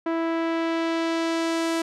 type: tone with low-pass filter sweep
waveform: sawtooth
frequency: 329.6 Hz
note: E4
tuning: in tune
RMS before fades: -25 dBFS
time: 0.06-1.82 s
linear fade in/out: 5 ms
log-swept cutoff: 1600 to 10000 Hz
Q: 0.78
effects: none